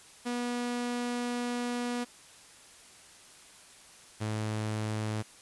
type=tone pair in turn; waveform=sawtooth; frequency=242.6 / 108.07 Hz; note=B3 / A2; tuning=-31 / -31 cents; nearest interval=octave + major second; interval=1400 cents; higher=first; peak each=-27 dBFS; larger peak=neither; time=0.25-2.05 / 4.2-5.23 s; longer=first; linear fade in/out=20 ms; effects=white hiss -54 dBFS RMS until 5.41 s + resampled to 24000 Hz